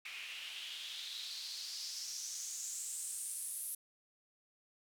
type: noise with band-pass filter sweep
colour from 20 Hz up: white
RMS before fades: -44 dBFS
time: 0.05-3.75 s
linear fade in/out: 5 ms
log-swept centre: 2400 to 11000 Hz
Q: 4.2
effects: none